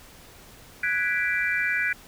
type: chord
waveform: sine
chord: G# half-diminished seventh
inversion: third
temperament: equal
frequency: 1480 / 1661.2 / 1975.5 / 2349 Hz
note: F#6 / G#6 / B6 / D7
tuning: 0 / 0 / 0 / 0 cents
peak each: -28 dBFS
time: 0.83-1.93 s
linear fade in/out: 5 ms
effects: pink hiss -49 dBFS RMS until 2.07 s